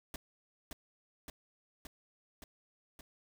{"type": "noise with echo", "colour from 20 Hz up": "pink", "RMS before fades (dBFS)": -42, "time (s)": [0.14, 0.16], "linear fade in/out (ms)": 2, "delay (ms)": 570, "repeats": 5, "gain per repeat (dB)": -2, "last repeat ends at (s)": 3.01, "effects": []}